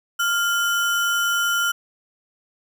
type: tone with sample-and-hold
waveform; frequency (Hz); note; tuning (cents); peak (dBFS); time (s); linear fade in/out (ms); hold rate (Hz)
sine; 1396.9; F6; 0; -18; 0.19-1.72; 10; 4410
effects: none